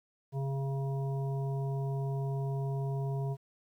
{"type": "harmonic tone", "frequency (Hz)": 136.6, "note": "C#3", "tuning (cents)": -25, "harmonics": [1, 3, 5, 7], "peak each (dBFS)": [-31, -41, -45, -48], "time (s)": [0.32, 3.37], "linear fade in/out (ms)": 50, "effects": ["11-bit"]}